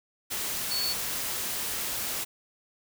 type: tone in noise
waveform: sine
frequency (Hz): 4435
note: C#8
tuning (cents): 0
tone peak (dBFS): -28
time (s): 0.7-0.94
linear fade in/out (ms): 20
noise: white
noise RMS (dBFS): -32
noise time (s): 0.3-2.25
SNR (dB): +1
effects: none